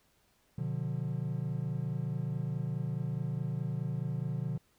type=chord; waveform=triangle; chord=B diminished; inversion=none; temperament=just; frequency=123.47 / 148.16 / 177.8 Hz; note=B2 / D3 / F3; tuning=0 / +16 / +31 cents; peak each=-34 / -33 / -37 dBFS; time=0.58-4.58 s; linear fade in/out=5 ms; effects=pink hiss -70 dBFS RMS until 4.78 s